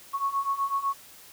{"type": "beating tone pair", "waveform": "sine", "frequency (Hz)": [1100, 1108], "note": ["C#6", "C#6"], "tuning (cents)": [-14, -1], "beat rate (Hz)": 8, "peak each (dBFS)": [-30, -27], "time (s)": [0.13, 0.94], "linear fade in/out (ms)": 20, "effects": ["white hiss -50 dBFS RMS until 1.32 s"]}